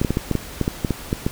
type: clicks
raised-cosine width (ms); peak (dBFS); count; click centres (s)
3; -6; 12; 0.015 / 0.048 / 0.106 / 0.171 / 0.313 / 0.353 / 0.613 / 0.679 / 0.848 / 0.907 / 1.129 / 1.265
effects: pink hiss -36 dBFS RMS until 1.31 s